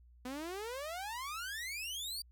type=exponential sweep; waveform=sawtooth; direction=up; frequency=244.4 to 4726 Hz; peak=-36 dBFS; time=0.25-2.22 s; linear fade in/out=5 ms; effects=added 60 Hz sine -58 dBFS peak until 2.31 s